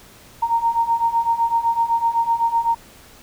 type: beating tone pair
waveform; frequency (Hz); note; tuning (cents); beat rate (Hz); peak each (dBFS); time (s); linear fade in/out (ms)
sine; 920 / 927.9; A#5 / A#5; -23 / -8; 7.9; -21 / -18; 0.42-2.75; 10
effects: pink hiss -46 dBFS RMS until 3.22 s